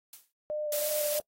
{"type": "noise with exponential decay", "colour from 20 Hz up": "blue", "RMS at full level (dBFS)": -42, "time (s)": [0.13, 0.32], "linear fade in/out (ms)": 2, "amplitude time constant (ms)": 41}
{"type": "tone with vibrato", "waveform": "sine", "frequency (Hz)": 599, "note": "D5", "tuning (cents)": 34, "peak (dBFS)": -30, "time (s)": [0.5, 1.2], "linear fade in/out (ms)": 0, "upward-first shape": "square", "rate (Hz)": 3, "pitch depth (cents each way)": 14}
{"type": "noise", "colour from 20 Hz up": "blue", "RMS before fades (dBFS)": -32, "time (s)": [0.72, 1.19], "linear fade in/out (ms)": 2}
{"effects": ["noise-tail reverb RT60 0.1 s tail -26 dB re dry", "AAC 48 kbps"]}